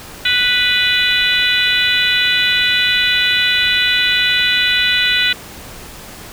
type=harmonic tone; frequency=493.9 Hz; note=B4; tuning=in tune; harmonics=3 / 4 / 5 / 6 / 7 / 8; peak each=-19 / -19 / -19 / -19 / -19 / -19 dBFS; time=0.25-5.33 s; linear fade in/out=5 ms; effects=pink hiss -34 dBFS RMS until 6.32 s